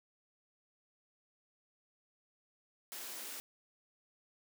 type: high-pass noise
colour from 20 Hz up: white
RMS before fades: -45 dBFS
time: 2.92-3.4 s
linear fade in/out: 0 ms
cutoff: 210 Hz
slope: 96 dB/octave
effects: none